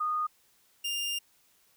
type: tone pair in turn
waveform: sine / sawtooth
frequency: 1232 / 2803 Hz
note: D#6 / F7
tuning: -17 / +6 cents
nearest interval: octave + major second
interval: 1423 cents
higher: second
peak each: -27 dBFS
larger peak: neither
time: 0-0.27 / 0.84-1.19 s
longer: second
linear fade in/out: 10 ms
effects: white hiss -66 dBFS RMS until 1.76 s